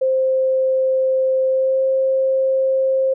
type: tone with pitch glide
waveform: sine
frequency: 524 to 529.8 Hz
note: C5 to C5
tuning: +2 to +22 cents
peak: -14 dBFS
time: 0.01-3.14 s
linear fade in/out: 10 ms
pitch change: +20 cents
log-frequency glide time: 1.48-1.83 s
effects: none